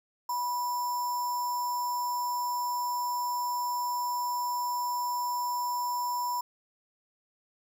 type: tone with sample-and-hold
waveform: sine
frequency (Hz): 980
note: B5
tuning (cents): -14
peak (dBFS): -28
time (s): 0.29-6.41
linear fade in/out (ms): 5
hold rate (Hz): 6300
effects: none